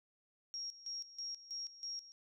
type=tone with tremolo; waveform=sine; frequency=5588 Hz; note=F8; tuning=in tune; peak=-40 dBFS; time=0.54-2.12 s; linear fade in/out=0 ms; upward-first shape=square; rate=3.1 Hz; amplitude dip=80%; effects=none